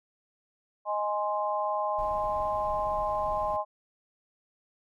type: chord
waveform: sine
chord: Ab major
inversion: second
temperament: equal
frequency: 622.3 / 830.6 / 1046.5 Hz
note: Eb5 / Ab5 / C6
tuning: 0 / 0 / 0 cents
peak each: -31 dBFS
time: 0.85-3.65 s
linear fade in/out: 50 ms
type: noise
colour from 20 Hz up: brown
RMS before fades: -43 dBFS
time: 1.98-3.57 s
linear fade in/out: 10 ms
effects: none